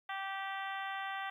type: harmonic tone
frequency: 389.3 Hz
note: G4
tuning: 12 cents flat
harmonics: 2 / 3 / 4 / 5 / 6 / 7 / 8 / 9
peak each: -41 / -44 / -44 / -44 / -54 / -52 / -52 / -54 dBFS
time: 0.09-1.3 s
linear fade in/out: 5 ms
effects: 12-bit